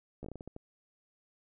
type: slowing click train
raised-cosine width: 2 ms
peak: -30 dBFS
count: 9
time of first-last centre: 0.23-0.564 s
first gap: 14 ms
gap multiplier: 1.3
effects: none